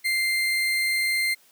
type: tone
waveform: 35% pulse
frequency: 2093 Hz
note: C7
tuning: in tune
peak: -20 dBFS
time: 0.04-1.35 s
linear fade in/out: 20 ms
effects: white hiss -58 dBFS RMS until 1.51 s + high-pass 200 Hz 12 dB/octave